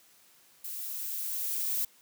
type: noise with level ramp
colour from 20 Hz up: violet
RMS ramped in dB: -39 to -30 dBFS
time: 0.64-1.85 s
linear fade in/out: 5 ms
effects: white hiss -61 dBFS RMS until 2.01 s + high-pass 100 Hz 12 dB/octave